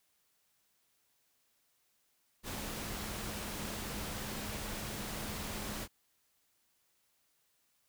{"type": "tone in noise", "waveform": "sine", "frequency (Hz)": 209.1, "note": "G#3", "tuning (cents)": 12, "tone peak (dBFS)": -48, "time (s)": [2.43, 5.88], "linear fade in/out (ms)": 50, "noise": "pink", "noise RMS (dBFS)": -41, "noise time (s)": [2.43, 5.88], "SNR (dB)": -10, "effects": ["white hiss -75 dBFS RMS until 7.88 s"]}